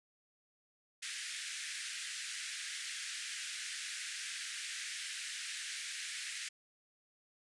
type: band-pass noise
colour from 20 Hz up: pink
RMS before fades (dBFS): -43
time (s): 1.02-6.49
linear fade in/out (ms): 10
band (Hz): 1600 to 10000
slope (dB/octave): 48
effects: resampled to 24000 Hz